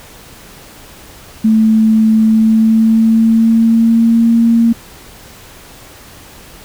sine tone with pitch glide, 220 to 230.8 Hz, A3 to A#3, 0 to -17 cents, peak -6 dBFS, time 1.44-4.73 s, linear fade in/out 10 ms, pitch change +83 cents, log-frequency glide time 2.24-4.36 s, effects pink hiss -37 dBFS RMS until 6.64 s

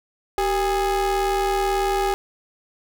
square ring-modulated tone, 212.7 Hz, G#3, 42 cents sharp, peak -17 dBFS, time 0.38-2.14 s, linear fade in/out 0 ms, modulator 599 Hz, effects none

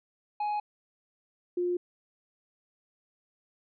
triangle / sine tone pair in turn, 836 / 354.6 Hz, G#5 / F4, +11 / +26 cents, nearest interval octave + minor third, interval 1485 cents, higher first, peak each -26 dBFS, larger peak neither, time 0.4-0.6 / 1.57-1.77 s, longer neither, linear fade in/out 5 ms, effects resampled to 11025 Hz

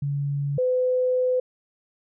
sine tone pair in turn, 142 / 506 Hz, C#3 / B4, +42 / +42 cents, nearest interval octave + minor seventh, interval 2200 cents, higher second, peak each -23 / -19 dBFS, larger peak second, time 0.02-0.58 / 0.58-1.4 s, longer second, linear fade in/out 5 ms, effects none

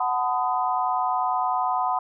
sine chord, B dominant seventh, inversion second, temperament equal with one note detuned, 740 / 880 / 1010.9 / 1244.5 Hz, F#5 / A5 / B5 / D#6, 0 / 0 / +40 / 0 cents, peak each -25 / -30 / -25 / -30 dBFS, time 0-1.99 s, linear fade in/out 5 ms, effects none

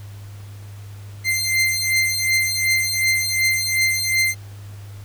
sawtooth beating tone pair, 2085 / 2087.7 Hz, C7 / C7, -7 / -4 cents, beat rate 2.7 Hz, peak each -17 dBFS, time 1.24-4.35 s, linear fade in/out 50 ms, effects added 101 Hz sine -34 dBFS peak until 5.04 s + pink hiss -48 dBFS RMS until 5.04 s

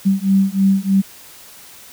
sine beating tone pair, 192.7 / 195.9 Hz, G3 / G3, -29 / -1 cents, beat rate 3.2 Hz, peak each -15 dBFS, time 0.05-1.02 s, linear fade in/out 20 ms, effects white hiss -41 dBFS RMS until 1.92 s

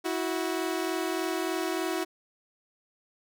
sawtooth tone pair together, 326 / 369.3 Hz, E4 / F#4, -19 / -3 cents, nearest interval major second, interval 216 cents, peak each -27 dBFS, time 0.04-2.05 s, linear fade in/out 20 ms, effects none

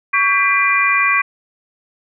harmonic tone with a mistuned harmonic, 398.2 Hz, G4, 27 cents sharp, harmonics 3 / 4 / 5 / 6, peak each -17 / -21 / -17 / -16 dBFS, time 0.13-1.22 s, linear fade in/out 10 ms, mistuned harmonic 3, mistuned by -100 cents, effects none

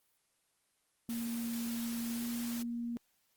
white noise, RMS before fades -45 dBFS, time 1.09-2.63 s, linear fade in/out 10 ms
sine tone with pitch glide, 233.1 to 236.2 Hz, A#3 to A#3, 0 to +23 cents, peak -35 dBFS, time 1.09-2.97 s, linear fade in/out 0 ms, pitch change +23 cents, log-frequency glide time 2.13-2.22 s
effects white hiss -75 dBFS RMS until 3.36 s + Opus 24 kbps

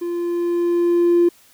triangle tone with level ramp, 346 Hz, F4, 16 cents flat, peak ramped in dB -20 to -7 dBFS, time 0.01-1.29 s, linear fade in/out 10 ms, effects tanh soft clip ceiling -8 dBFS + white hiss -52 dBFS RMS until 1.53 s

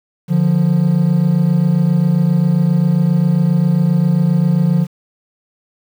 triangle tone pair together, 147.62 / 175.1 Hz, D3 / F3, +9 / +5 cents, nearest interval minor third, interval 296 cents, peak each -12 / -10 dBFS, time 0.28-4.87 s, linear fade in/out 50 ms, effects tanh soft clip ceiling -2 dBFS + 7-bit

